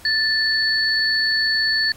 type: tone pair together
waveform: sine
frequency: 1762 / 4443 Hz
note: A6 / C#8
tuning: +2 / +3 cents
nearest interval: octave + major third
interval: 1601 cents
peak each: -19 / -19 dBFS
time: 0.05-1.92 s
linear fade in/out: 2 ms
effects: pink hiss -45 dBFS RMS until 1.96 s + MP3 64 kbps